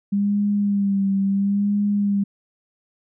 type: tone with vibrato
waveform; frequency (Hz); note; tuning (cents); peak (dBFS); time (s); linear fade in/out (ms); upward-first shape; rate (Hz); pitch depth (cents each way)
sine; 200; G3; +35; -17; 0.12-2.24; 10; sine; 0.73; 41
effects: none